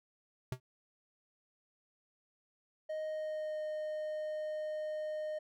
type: tone with exponential decay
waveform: square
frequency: 127.4 Hz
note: C3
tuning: 46 cents flat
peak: -32 dBFS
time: 0.52-0.6 s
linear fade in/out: 2 ms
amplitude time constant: 16 ms
type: tone with pitch glide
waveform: triangle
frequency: 622.3 to 614.8 Hz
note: D#5 to D#5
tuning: 0 to -21 cents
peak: -34 dBFS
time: 2.89-5.39 s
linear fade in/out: 10 ms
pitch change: -21 cents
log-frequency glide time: 3.05-3.61 s
effects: none